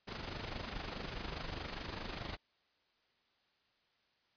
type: noise with amplitude modulation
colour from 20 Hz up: pink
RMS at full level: -40 dBFS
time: 0.07-2.37 s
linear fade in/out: 20 ms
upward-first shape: sine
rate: 24.8 Hz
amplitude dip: 60%
effects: white hiss -75 dBFS RMS until 4.36 s + resampled to 11025 Hz